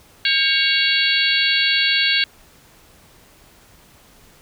harmonic tone with a mistuned harmonic, 556 Hz, C#5, 5 cents sharp, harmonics 3 / 4 / 5 / 6 / 7 / 8, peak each -22 / -22 / -22 / -22 / -22 / -22 dBFS, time 0.25-2.24 s, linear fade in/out 2 ms, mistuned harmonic 3, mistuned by -65 cents, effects pink hiss -50 dBFS RMS until 4.41 s

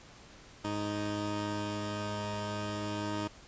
15% pulse tone pair together, 103.83 / 311.1 Hz, G#2 / D#4, 0 / 0 cents, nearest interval octave + perfect fifth, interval 1900 cents, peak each -30 / -30 dBFS, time 0.64-3.28 s, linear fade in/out 10 ms, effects pink hiss -54 dBFS RMS until 3.47 s + resampled to 16000 Hz

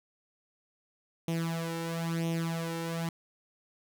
sawtooth tone with flanger, 165.8 Hz, E3, 10 cents sharp, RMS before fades -33 dBFS, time 1.28-3.09 s, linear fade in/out 2 ms, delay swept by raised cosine 0.32 to 2.22 ms, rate 1 Hz, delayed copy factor +0.75, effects none

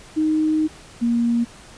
sine tone pair in turn, 311.1 / 235.3 Hz, D#4 / A#3, 0 / +16 cents, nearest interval perfect fourth, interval 484 cents, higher first, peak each -16 dBFS, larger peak neither, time 0.16-0.68 / 1.01-1.45 s, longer first, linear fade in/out 20 ms, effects pink hiss -44 dBFS RMS until 1.77 s + resampled to 22050 Hz

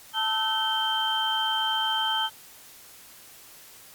sine tone cluster, 884 / 1298 / 1537 / 3128 Hz, A5 / E6 / G6 / G7, +8 / -27 / -35 / -4 cents, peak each -28 / -34 / -33 / -26 dBFS, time 0.13-2.3 s, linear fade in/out 50 ms, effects white hiss -49 dBFS RMS until 3.94 s + Opus 48 kbps

